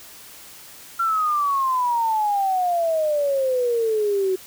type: exponential sweep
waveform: sine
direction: down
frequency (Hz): 1372 to 370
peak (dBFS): -18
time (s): 0.99-4.36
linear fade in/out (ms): 10
effects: white hiss -43 dBFS RMS until 4.46 s